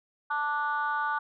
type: chord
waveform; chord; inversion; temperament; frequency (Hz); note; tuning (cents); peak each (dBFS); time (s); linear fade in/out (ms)
sine; D major; second; just; 881 / 1174.7 / 1468.3; A5 / D6 / F#6; +2 / 0 / -14; -30; 0.3-1.19; 10
effects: tanh soft clip ceiling -19 dBFS